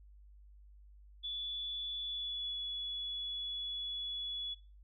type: tone with pitch glide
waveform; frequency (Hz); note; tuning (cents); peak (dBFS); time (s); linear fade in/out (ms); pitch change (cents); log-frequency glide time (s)
sine; 3445 to 3400; A7 to G#7; -37 to +40; -37; 1.23-4.55; 20; -23; 2.02-2.57
effects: noise-tail reverb RT60 0.3 s tail -21 dB re dry + added 50 Hz sine -55 dBFS peak until 4.83 s